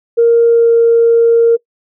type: tone with pitch glide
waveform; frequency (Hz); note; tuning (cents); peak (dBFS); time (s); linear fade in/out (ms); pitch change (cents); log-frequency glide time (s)
sine; 466.2 to 463.5; A#4 to A#4; 0 to -10; -4; 0.17-1.57; 20; -10; 0.47-0.71
effects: noise-tail reverb RT60 0.1 s tail -22 dB re dry + tanh soft clip ceiling 0 dBFS